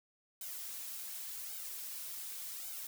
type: noise with flanger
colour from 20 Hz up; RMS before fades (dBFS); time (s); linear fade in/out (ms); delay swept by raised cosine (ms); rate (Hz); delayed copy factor
blue; -44; 0.41-2.87; 2; 1.3 to 5.9; 0.88; +0.9
effects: none